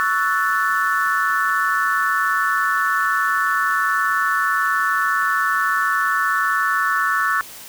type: chord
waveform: sine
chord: F# minor seventh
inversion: second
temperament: equal with one note detuned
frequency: 1119.7 / 1318.5 / 1480 / 1760 Hz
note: C#6 / E6 / F#6 / A6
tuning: +17 / 0 / 0 / 0 cents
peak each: -22 dBFS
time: 0-7.41 s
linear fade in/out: 0 ms
effects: white hiss -38 dBFS RMS until 7.68 s